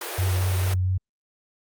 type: high-pass noise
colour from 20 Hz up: pink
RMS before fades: -32 dBFS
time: 0.01-0.74 s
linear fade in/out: 5 ms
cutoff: 330 Hz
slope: 96 dB/octave
type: tone with vibrato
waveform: sine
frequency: 92.5 Hz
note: F#2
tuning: in tune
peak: -20 dBFS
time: 0.18-0.98 s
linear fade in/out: 10 ms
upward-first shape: sine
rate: 4.4 Hz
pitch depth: 16 cents each way
effects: Opus 48 kbps